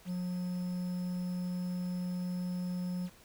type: tone with quantisation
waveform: triangle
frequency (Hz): 180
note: F#3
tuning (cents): -47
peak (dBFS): -31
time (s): 0.05-3.1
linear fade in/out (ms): 50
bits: 9
effects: pink hiss -59 dBFS RMS until 3.24 s